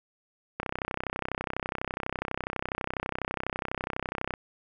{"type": "click train", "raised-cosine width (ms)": 0.5, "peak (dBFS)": -15, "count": 121, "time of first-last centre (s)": [0.6, 4.338], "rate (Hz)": 32.1, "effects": []}